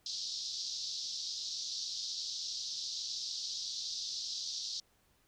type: band-pass noise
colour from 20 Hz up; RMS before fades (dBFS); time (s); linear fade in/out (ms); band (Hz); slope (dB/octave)
white; -40; 0.06-4.8; 2; 3800 to 5700; 48
effects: pink hiss -71 dBFS RMS until 5.27 s